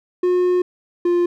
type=tone pair in turn; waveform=triangle; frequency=360 / 349.8 Hz; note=F#4 / F4; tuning=-47 / +3 cents; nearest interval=unison; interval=50 cents; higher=first; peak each=-12 dBFS; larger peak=neither; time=0.23-0.62 / 1.05-1.26 s; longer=first; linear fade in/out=5 ms; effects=none